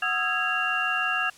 sine tone cluster, 739 / 1257 / 1343 / 1651 / 2771 Hz, F#5 / D#6 / E6 / G#6 / F7, -2 / +17 / +32 / -11 / -14 cents, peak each -33 / -31 / -32 / -27 / -28 dBFS, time 0.02-1.3 s, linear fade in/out 5 ms, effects white hiss -51 dBFS RMS until 1.37 s + low-pass 9000 Hz 12 dB/octave

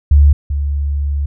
sine tone pair in turn, 72.1 / 71.44 Hz, D2 / D2, -31 / -47 cents, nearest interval unison, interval 16 cents, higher first, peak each -4 / -14 dBFS, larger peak first, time 0.11-0.33 / 0.5-1.26 s, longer second, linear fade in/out 5 ms, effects none

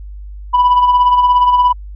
sine tone with tremolo, 987.8 Hz, B5, in tune, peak -3 dBFS, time 0.53-1.73 s, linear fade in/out 20 ms, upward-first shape sine, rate 17 Hz, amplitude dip 55%, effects tanh soft clip ceiling -5 dBFS + added 50 Hz sine -27 dBFS peak until 1.95 s

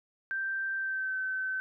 sine tone with pitch glide, 1568 to 1531.3 Hz, G6 to G6, 0 to -41 cents, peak -30 dBFS, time 0.31-1.6 s, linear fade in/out 0 ms, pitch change -41 cents, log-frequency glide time 0.76-1.17 s, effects none

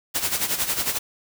white noise with tremolo, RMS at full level -22 dBFS, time 0.14-0.99 s, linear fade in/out 20 ms, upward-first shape sine, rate 11 Hz, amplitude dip 70%, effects none

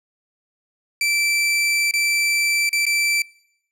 sawtooth tone with dropouts, 2333 Hz, D7, 12 cents flat, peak -14 dBFS, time 1.01-3.22 s, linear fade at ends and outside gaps 2 ms, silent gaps 1.911-1.937 / 2.692-2.729 / 2.854-2.865 s, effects noise-tail reverb RT60 0.8 s tail -24 dB re dry + low-pass 12000 Hz 12 dB/octave

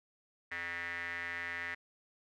square tone with band-pass filter, 85.9 Hz, F2, 28 cents flat, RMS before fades -40 dBFS, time 0.51-1.75 s, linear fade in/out 10 ms, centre 1900 Hz, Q 8.5, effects none

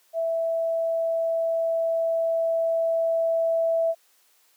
sine tone with level ramp, 659.3 Hz, E5, in tune, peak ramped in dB -22 to -19 dBFS, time 0.13-3.95 s, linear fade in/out 50 ms, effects white hiss -62 dBFS RMS until 4.56 s + high-pass 400 Hz 12 dB/octave

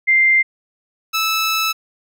sine / 15% pulse tone pair in turn, 2093 / 1309.9 Hz, C7 / E6, 0 / -11 cents, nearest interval minor sixth, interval 811 cents, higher first, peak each -10 / -10 dBFS, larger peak neither, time 0.07-0.43 / 1.13-1.73 s, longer second, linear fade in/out 20 ms, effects none

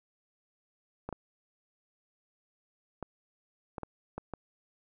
clicks, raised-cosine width 1 ms, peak -23 dBFS, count 7, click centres 1.09 / 1.127 / 3.027 / 3.782 / 3.833 / 4.18 / 4.337 s, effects none

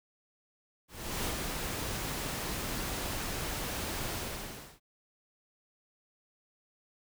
pink noise with ADSR envelope, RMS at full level -33 dBFS, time 0.88-4.8 s, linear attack 370 ms, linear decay 98 ms, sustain -3 dB, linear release 670 ms, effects none

